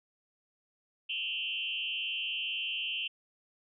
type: tone with frequency modulation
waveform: sine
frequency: 2900 Hz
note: F#7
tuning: 35 cents flat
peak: -32 dBFS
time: 1.09-3.08 s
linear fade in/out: 10 ms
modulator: 151 Hz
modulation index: 1.8
effects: none